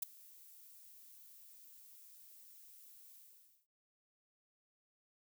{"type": "noise with ADSR envelope", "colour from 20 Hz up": "violet", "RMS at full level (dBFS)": -35, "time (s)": [0.02, 3.67], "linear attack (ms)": 8, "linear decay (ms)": 10, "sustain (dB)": -24, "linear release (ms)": 520, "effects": ["noise-tail reverb RT60 0.3 s tail -24 dB re dry"]}